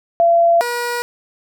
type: tone pair in turn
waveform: sine / 15% pulse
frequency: 680 / 480.8 Hz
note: F5 / B4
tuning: -46 / -46 cents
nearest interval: tritone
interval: 600 cents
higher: first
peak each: -9 / -13 dBFS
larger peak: first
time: 0.2-0.61 / 0.61-1.02 s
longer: neither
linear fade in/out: 0 ms
effects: none